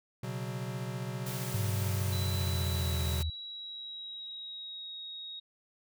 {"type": "chord", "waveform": "square", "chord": "B suspended second", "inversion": "none", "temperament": "equal", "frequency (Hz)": [123.47, 138.59, 185], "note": ["B2", "C#3", "F#3"], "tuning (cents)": [0, 0, 0], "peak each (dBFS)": [-38, -42, -42], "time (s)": [0.23, 3.22], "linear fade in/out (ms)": 5}
{"type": "noise", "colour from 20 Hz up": "white", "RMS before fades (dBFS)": -42, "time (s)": [1.26, 3.23], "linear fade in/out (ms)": 5}
{"type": "exponential sweep", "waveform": "sine", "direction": "down", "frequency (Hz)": [103.83, 78.1], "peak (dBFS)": -30, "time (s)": [1.54, 3.3], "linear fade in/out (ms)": 5}
{"type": "tone with pitch glide", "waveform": "sine", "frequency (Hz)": [3971, 3768], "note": ["B7", "A#7"], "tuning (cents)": [9, 18], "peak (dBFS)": -40, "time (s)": [2.12, 5.4], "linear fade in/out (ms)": 10, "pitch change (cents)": -91, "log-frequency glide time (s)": [2.38, 4.97]}
{"effects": []}